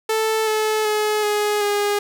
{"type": "tone with pitch steps", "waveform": "sawtooth", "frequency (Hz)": [440, 432.4, 425, 417.7, 410.5], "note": ["A4", "A4", "G#4", "G#4", "G#4"], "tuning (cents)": [0, -30, 40, 10, -20], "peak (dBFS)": -14, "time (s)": [0.09, 1.99], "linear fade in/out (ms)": 5, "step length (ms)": 380, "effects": []}